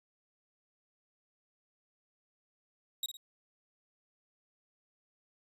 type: tone with echo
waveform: sawtooth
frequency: 3800 Hz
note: A#7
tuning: 33 cents sharp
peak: -29 dBFS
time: 3.03-3.06 s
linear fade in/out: 2 ms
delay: 55 ms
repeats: 2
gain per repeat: -8 dB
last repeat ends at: 3.17 s
effects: resampled to 32000 Hz